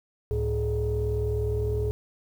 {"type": "tone cluster", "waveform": "sine", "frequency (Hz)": [68.3, 107.8, 421.9], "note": ["C#2", "A2", "G#4"], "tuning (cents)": [-25, -35, 27], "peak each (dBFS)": -27, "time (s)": [0.31, 1.91], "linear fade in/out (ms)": 0, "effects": ["tanh soft clip ceiling -19 dBFS", "9-bit"]}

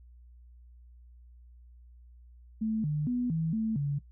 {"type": "tone with pitch steps", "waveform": "sine", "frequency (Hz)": [219.5, 150.1, 246, 161.5, 221, 142.8], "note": ["A3", "D3", "B3", "E3", "A3", "D3"], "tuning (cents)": [-4, 38, -7, -35, 8, -48], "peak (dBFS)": -27, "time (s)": [2.61, 3.99], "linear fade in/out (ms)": 10, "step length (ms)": 230, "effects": ["noise-tail reverb RT60 0.1 s tail -18 dB re dry", "added 60 Hz sine -51 dBFS peak until 4.11 s"]}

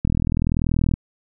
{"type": "click train", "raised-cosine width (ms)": 5, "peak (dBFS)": -8, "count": 37, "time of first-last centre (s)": [0.05, 0.939], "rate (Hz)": 40.5, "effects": []}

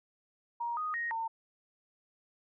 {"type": "tone with pitch steps", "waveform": "sine", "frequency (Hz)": [943, 1243, 1871, 906], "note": ["A#5", "D#6", "A#6", "A#5"], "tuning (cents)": [20, -2, 6, -50], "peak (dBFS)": -32, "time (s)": [0.6, 1.28], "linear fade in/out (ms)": 10, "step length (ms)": 170, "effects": []}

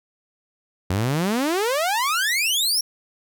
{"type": "exponential sweep", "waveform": "sawtooth", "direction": "up", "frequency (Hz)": [87.31, 5680], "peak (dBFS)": -16, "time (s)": [0.9, 2.81], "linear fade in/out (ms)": 5, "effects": []}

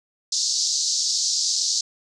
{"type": "band-pass noise", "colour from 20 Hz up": "pink", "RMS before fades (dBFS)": -23, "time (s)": [0.32, 1.81], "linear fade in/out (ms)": 5, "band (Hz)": [4300, 7000], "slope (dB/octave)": 48, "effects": []}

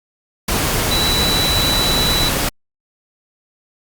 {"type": "tone in noise", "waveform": "sine", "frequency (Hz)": 3951, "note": "B7", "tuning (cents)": 0, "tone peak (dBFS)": -17, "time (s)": [0.91, 2.29], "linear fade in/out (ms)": 5, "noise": "pink", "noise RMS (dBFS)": -18, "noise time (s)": [0.48, 2.49], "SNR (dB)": -2, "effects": ["Opus 48 kbps"]}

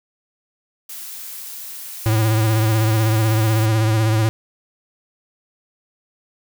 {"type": "noise", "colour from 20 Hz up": "blue", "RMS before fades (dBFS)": -33, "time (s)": [0.89, 3.66], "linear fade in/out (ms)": 5}
{"type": "tone with vibrato", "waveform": "square", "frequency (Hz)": 110, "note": "A2", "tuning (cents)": 0, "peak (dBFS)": -15, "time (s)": [2.06, 4.29], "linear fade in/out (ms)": 0, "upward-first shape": "triangle", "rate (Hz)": 16, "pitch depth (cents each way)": 55}
{"effects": []}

